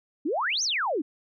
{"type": "exponential two-way sweep", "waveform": "sine", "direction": "up then down", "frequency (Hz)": [263.7, 6550, 263.7], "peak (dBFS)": -24, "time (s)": [0.25, 1.02], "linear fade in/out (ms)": 10, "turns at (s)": 0.63, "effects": []}